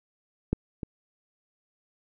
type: clicks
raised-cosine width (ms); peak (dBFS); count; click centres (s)
3; -11 / -20; 2; 0.53 / 0.832
effects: none